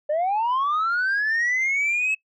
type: linear sweep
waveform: sine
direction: up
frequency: 579 to 2606 Hz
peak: -18 dBFS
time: 0.09-2.15 s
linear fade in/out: 10 ms
effects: noise-tail reverb RT60 0.1 s tail -21 dB re dry + tanh soft clip ceiling -18 dBFS